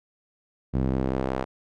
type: tone with band-pass filter sweep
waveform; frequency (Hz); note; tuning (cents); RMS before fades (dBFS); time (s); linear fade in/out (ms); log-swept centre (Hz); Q
sawtooth; 65.41; C2; 0; -26; 0.73-1.45; 20; 180 to 730; 0.83
effects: none